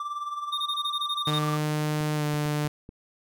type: tone with tremolo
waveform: triangle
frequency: 1174.7 Hz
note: D6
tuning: in tune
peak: -26 dBFS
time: 0-1.57 s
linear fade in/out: 2 ms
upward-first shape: sine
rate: 19 Hz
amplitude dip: 60%
type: tone bursts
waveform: triangle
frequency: 3681 Hz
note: A#7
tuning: 23 cents flat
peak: -25 dBFS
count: 11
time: 0.52-1.39 s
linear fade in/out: 10 ms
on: 60 ms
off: 21 ms
type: tone with pitch glide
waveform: sawtooth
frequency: 151.7 to 149.09 Hz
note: D#3 to D3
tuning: -44 to +26 cents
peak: -21 dBFS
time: 1.27-2.68 s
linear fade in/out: 5 ms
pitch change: -30 cents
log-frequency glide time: 2.15-2.23 s
type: clicks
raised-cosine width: 3 ms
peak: -29 dBFS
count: 5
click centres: 2.008 / 2.341 / 2.458 / 2.651 / 2.891 s
effects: none